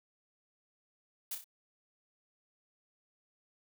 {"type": "noise with echo", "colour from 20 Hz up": "blue", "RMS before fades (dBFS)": -38, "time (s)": [1.31, 1.35], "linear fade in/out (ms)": 5, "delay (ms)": 31, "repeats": 3, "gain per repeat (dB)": -6, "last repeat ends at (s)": 1.443, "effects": []}